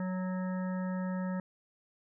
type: harmonic tone with a mistuned harmonic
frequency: 185 Hz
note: F#3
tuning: in tune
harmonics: 1 / 3 / 5 / 7 / 9 / 10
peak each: -32 / -42 / -46 / -49 / -51 / -52 dBFS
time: 0-1.4 s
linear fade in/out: 2 ms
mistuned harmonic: 9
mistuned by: -17 cents
effects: none